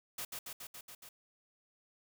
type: noise with echo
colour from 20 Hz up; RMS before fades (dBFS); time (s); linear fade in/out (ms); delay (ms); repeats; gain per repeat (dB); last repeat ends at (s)
white; -41; 0.18-0.25; 5; 140; 6; -2; 1.09
effects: none